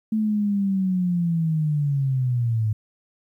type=linear sweep; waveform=sine; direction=down; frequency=220 to 106 Hz; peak=-19 dBFS; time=0.12-2.73 s; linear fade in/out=5 ms; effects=10-bit